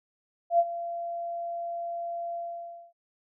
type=tone with ADSR envelope; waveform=sine; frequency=685 Hz; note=F5; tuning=34 cents flat; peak=-16 dBFS; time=0.5-2.93 s; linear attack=90 ms; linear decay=47 ms; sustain=-15 dB; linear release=580 ms; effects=none